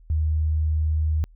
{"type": "tone", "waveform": "sine", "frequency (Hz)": 77.78, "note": "D#2", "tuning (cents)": 0, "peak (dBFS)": -19, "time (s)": [0.1, 1.24], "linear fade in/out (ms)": 0, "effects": ["added 40 Hz sine -47 dBFS peak until 1.35 s"]}